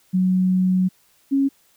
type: tone pair in turn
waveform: sine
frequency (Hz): 185 / 274.5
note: F#3 / C#4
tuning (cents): 0 / -17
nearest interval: perfect fifth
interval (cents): 683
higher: second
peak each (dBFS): -15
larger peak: neither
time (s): 0.13-0.89 / 1.31-1.49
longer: first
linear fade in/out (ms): 20
effects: white hiss -59 dBFS RMS until 1.76 s